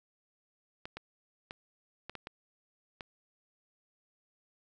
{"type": "clicks", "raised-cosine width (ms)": 0.3, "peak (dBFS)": -25, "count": 7, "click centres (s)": [0.855, 0.97, 1.509, 2.096, 2.153, 2.271, 3.008], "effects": []}